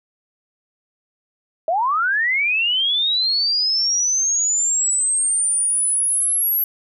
sine linear sweep, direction up, 619 to 11740 Hz, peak -16 dBFS, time 1.68-6.64 s, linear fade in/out 2 ms, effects none

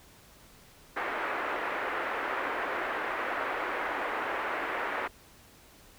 white band-pass noise, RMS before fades -33 dBFS, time 0.96-5.08 s, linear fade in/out 10 ms, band 320 to 1900 Hz, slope 24 dB/octave, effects pink hiss -56 dBFS RMS until 5.98 s

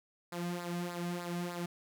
sawtooth tone with flanger, 174.61 Hz, F3, in tune, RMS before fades -38 dBFS, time 0.32-1.66 s, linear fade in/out 5 ms, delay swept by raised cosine 0.32 to 2.22 ms, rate 3.3 Hz, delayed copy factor -0.7, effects none

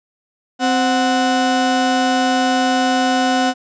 35% pulse tone pair together, 260 / 740 Hz, C4 / F#5, -11 / 0 cents, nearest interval octave + tritone, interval 1811 cents, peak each -15 dBFS, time 0.59-3.54 s, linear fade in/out 50 ms, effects resampled to 16000 Hz

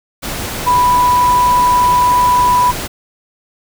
sine tone in noise, 987.8 Hz, B5, in tune, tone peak -8 dBFS, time 0.66-2.72 s, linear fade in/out 20 ms, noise pink, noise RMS -22 dBFS, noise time 0.22-2.88 s, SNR +11 dB, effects none

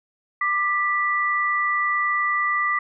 sine tone pair together, 1188 / 1966.5 Hz, D6 / B6, +20 / -8 cents, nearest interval major sixth, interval 872 cents, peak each -22 dBFS, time 0.41-2.79 s, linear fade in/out 5 ms, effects none

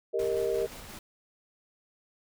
sine chord, Eb major, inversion first, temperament equal with one note detuned, 396.3 / 466.2 / 622.3 Hz, G4 / Bb4 / Eb5, +19 / 0 / 0 cents, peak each -30 / -29 / -33 dBFS, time 0.13-0.67 s, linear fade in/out 20 ms
pink noise with tremolo, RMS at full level -44 dBFS, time 0.19-0.99 s, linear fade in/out 2 ms, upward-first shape square, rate 5.7 Hz, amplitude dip 25%
effects none

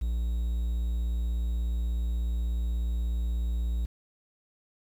triangle tone, 58.27 Hz, A#1, in tune, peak -24 dBFS, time 0.01-3.86 s, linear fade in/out 10 ms, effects 9-bit

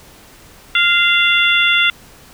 harmonic tone with a mistuned harmonic, 691 Hz, F5, 19 cents flat, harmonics 2 / 3 / 4 / 5, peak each -16 / -16 / -16 / -16 dBFS, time 0.75-1.9 s, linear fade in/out 2 ms, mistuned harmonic 2, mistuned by +23 cents, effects pink hiss -43 dBFS RMS until 2.33 s

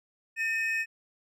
triangle tone pair together, 1806.8 / 2537 Hz, A6 / D#7, +45 / +33 cents, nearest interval tritone, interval 588 cents, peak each -28 dBFS, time 0.36-0.86 s, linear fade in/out 50 ms, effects none

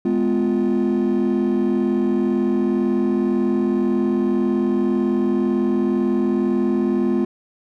triangle chord, F diminished, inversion first, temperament just, 209.5 / 251.4 / 349.2 Hz, Ab3 / Cb4 / F4, +15 / +31 / 0 cents, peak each -18 dBFS, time 0.05-7.25 s, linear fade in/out 5 ms, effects tanh soft clip ceiling -10 dBFS

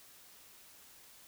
silence, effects white hiss -58 dBFS RMS until 1.27 s

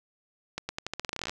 accelerating click train, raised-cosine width 0.2 ms, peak -15 dBFS, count 17, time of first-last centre 0.58-1.295 s, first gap 110 ms, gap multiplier 0.86, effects none

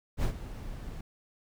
brown noise with ADSR envelope, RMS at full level -26 dBFS, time 0.17-1.01 s, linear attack 65 ms, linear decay 90 ms, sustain -14 dB, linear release 4 ms, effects none

